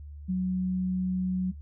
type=tone; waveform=sine; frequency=184.6 Hz; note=F#3; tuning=4 cents flat; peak=-25 dBFS; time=0.28-1.52 s; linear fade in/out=20 ms; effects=noise-tail reverb RT60 0.1 s tail -18 dB re dry + added 73 Hz sine -40 dBFS peak until 1.61 s